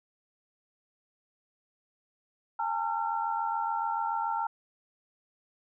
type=tone cluster; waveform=sine; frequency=819 / 906 / 1363 Hz; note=G#5 / A#5 / F6; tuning=-24 / -50 / -43 cents; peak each=-34 / -30 / -35 dBFS; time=2.59-4.47 s; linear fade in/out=5 ms; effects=none